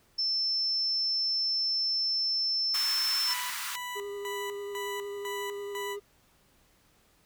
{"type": "tone", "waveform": "sine", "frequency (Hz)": 5320, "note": "E8", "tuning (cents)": 15, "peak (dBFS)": -26, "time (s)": [0.18, 3.34], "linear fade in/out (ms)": 10}
{"type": "high-pass noise", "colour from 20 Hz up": "pink", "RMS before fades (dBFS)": -36, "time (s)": [2.74, 3.76], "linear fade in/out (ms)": 5, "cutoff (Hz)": 1000, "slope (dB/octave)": 48}
{"type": "tone with tremolo", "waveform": "20% pulse", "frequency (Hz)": 987.8, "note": "B5", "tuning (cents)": 0, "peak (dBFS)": -30, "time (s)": [3.25, 5.97], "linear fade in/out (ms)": 50, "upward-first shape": "square", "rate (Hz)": 2, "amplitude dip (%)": 75}
{"type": "tone with vibrato", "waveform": "triangle", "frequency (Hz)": 405.1, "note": "G#4", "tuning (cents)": -43, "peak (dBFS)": -33, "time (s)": [3.95, 6], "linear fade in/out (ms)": 20, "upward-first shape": "sine", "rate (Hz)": 11, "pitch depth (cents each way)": 15}
{"effects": ["pink hiss -65 dBFS RMS until 7.25 s"]}